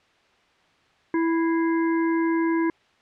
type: harmonic tone with a mistuned harmonic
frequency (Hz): 329.6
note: E4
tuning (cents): 0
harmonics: 1 / 3 / 5 / 6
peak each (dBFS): -20 / -30 / -34 / -36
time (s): 1.14-2.7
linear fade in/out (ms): 2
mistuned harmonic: 6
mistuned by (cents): +95
effects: white hiss -60 dBFS RMS until 3.01 s + low-pass 3000 Hz 12 dB/octave